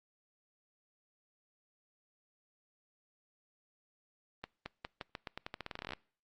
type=accelerating click train; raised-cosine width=0.3 ms; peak=-24 dBFS; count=21; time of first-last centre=4.44-5.934 s; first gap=220 ms; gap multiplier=0.86; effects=noise-tail reverb RT60 0.5 s tail -25 dB re dry + Opus 32 kbps